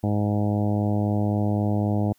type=harmonic tone; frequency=103.83 Hz; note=G#2; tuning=in tune; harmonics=1 / 2 / 3 / 4 / 5 / 6 / 7 / 8 / 9; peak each=-23 / -25 / -29 / -36 / -35 / -34 / -35 / -39 / -49 dBFS; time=0.03-2.13 s; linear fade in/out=10 ms; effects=white hiss -64 dBFS RMS until 2.18 s